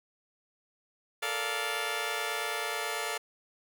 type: chord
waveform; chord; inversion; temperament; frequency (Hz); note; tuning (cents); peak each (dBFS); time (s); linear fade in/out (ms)
10% pulse; Bb major seventh; third; just; 437 / 466.2 / 582.7 / 699.2; A4 / Bb4 / D5 / F5; -12 / 0 / -14 / +2; -28 / -31 / -30 / -28; 1.22-3.18; 10
effects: none